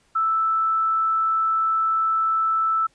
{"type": "tone", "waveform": "sine", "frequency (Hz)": 1318.5, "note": "E6", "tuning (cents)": 0, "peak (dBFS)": -18, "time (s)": [0.15, 2.87], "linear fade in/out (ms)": 10, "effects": ["pink hiss -62 dBFS RMS until 2.94 s", "resampled to 22050 Hz"]}